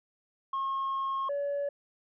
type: tone pair in turn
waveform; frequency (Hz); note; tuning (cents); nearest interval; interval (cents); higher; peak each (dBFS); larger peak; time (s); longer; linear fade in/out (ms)
sine; 1081 / 569; C#6 / C#5; -44 / +45; major seventh; 1111; first; -27; neither; 0.53-1.29 / 1.29-1.69; first; 5
effects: tanh soft clip ceiling -27 dBFS